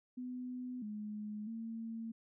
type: tone with pitch steps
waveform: sine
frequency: 250.5 / 210.8 / 226.5 Hz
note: B3 / G#3 / A#3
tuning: +25 / +26 / -50 cents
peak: -40 dBFS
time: 0.17-2.12 s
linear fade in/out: 10 ms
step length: 650 ms
effects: none